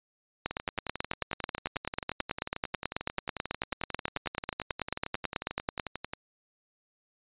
two click trains, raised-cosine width 0.3 ms, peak -13 / -19 dBFS, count 50 / 64, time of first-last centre 0.46-5.798 / 0.51-6.135 s, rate 9.18 / 11.2 Hz, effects resampled to 8000 Hz

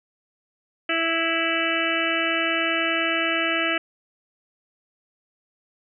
harmonic tone, 329.6 Hz, E4, in tune, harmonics 1 / 2 / 4 / 5 / 6 / 7 / 8 / 9, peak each -29 / -29 / -29 / -29 / -29 / -29 / -29 / -29 dBFS, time 0.89-3.78 s, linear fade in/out 5 ms, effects none

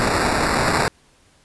white noise with sample-and-hold, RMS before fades -19 dBFS, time 0-0.88 s, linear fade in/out 0 ms, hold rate 3150 Hz, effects pink hiss -56 dBFS RMS until 1.44 s + resampled to 24000 Hz

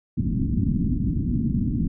white low-pass noise, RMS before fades -23 dBFS, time 0.17-1.88 s, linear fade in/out 10 ms, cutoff 270 Hz, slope 48 dB/octave, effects none

